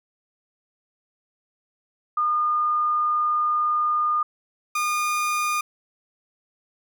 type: tone pair in turn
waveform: sine / 30% pulse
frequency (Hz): 1217 / 1217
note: D#6 / D#6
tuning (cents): -39 / -39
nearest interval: unison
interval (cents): 0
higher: neither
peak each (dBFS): -19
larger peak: neither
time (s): 2.17-4.23 / 4.75-5.61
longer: first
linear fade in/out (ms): 5
effects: none